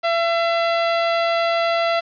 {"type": "tone", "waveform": "sawtooth", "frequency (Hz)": 674, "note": "E5", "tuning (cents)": 38, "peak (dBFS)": -13, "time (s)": [0.03, 2.01], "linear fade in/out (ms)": 20, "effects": ["resampled to 11025 Hz", "7-bit"]}